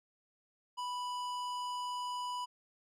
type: tone with hard clipping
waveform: sine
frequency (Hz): 987.8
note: B5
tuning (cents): 0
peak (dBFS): -38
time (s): 0.77-2.46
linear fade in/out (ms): 20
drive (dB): 14
effects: none